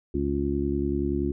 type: harmonic tone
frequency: 70.4 Hz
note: C#2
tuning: 27 cents sharp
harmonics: 1 / 2 / 3 / 4 / 5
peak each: -30 / -34 / -32 / -29 / -28 dBFS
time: 0.14-1.32 s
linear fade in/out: 5 ms
effects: none